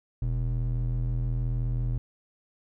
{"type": "ring-modulated tone", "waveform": "triangle", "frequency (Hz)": 82.41, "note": "E2", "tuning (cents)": 0, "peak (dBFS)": -20, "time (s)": [0.22, 1.98], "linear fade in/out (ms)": 0, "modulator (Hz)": 39.5, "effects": []}